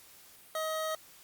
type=tone; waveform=25% pulse; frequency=632 Hz; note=D#5; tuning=27 cents sharp; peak=-28 dBFS; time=0.55-0.95 s; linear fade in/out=2 ms; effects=white hiss -56 dBFS RMS until 1.23 s + Opus 48 kbps